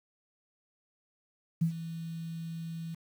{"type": "tone with ADSR envelope", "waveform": "sine", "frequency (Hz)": 164.81, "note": "E3", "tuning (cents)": 0, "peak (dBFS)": -22, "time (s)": [1.61, 2.95], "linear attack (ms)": 11, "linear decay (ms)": 96, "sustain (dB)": -14, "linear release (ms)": 10, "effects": ["9-bit"]}